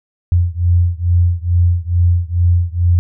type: beating tone pair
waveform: sine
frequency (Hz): 86.4 / 88.7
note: F2 / F2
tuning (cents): -18 / +27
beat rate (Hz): 2.3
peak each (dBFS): -13 / -14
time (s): 0.32-2.99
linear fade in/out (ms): 0
effects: none